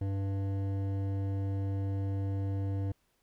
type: tone with hard clipping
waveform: sine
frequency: 98 Hz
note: G2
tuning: in tune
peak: -32 dBFS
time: 0.01-2.92 s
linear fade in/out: 5 ms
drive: 12 dB
effects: pink hiss -74 dBFS RMS until 3.22 s